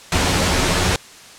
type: noise with comb filter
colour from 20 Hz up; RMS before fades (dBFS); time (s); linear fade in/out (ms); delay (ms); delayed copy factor
pink; -17; 0.12-0.96; 2; 11; +0.55
effects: white hiss -41 dBFS RMS until 1.38 s + low-pass 8000 Hz 12 dB/octave